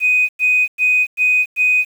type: tone bursts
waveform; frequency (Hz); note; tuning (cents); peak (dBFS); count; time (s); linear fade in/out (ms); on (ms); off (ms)
sine; 2498; D#7; +6; -10; 5; 0-1.85; 50; 290; 100
effects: tanh soft clip ceiling -6 dBFS + 7-bit